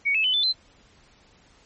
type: tone with pitch steps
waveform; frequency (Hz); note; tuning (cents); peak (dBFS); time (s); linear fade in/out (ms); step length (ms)
sine; 2239 / 2602 / 3023 / 3513 / 4083; C#7 / E7 / F#7 / A7 / C8; +17 / -23 / +36 / -3 / -43; -19; 0.05-0.53; 20; 96
effects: pink hiss -57 dBFS RMS until 1.65 s + MP3 32 kbps